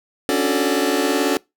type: chord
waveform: sawtooth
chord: D major seventh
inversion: third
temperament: just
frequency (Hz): 275.3 / 293.7 / 367.1 / 440.5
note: C#4 / D4 / F#4 / A4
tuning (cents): -12 / 0 / -14 / +2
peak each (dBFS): -18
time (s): 0.29-1.37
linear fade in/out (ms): 0
effects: noise-tail reverb RT60 0.2 s tail -24 dB re dry